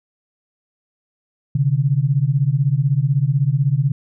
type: beating tone pair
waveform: sine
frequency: 130.81 / 146.81 Hz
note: C3 / D3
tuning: 0 / 0 cents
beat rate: 16 Hz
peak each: -17 dBFS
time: 1.55-3.92 s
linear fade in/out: 5 ms
effects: none